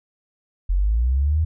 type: linear sweep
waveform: sine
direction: up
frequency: 42.66 to 81.7 Hz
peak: -16 dBFS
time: 0.69-1.45 s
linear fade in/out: 10 ms
effects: none